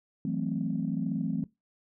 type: chord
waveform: sine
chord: F# half-diminished seventh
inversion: third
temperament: equal with one note detuned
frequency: 164.81 / 186.71 / 220 / 261.6 Hz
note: E3 / F#3 / A3 / C4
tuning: 0 / +16 / 0 / 0 cents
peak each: -33 dBFS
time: 0.25-1.44 s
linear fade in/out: 2 ms
effects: noise-tail reverb RT60 0.2 s tail -21 dB re dry + tanh soft clip ceiling -18 dBFS